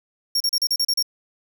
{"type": "tone bursts", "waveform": "40% pulse", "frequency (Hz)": 5540, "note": "F8", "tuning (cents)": -15, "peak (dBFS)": -17, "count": 8, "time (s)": [0.35, 1.027], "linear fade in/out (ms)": 5, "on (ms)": 54, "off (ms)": 35, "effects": []}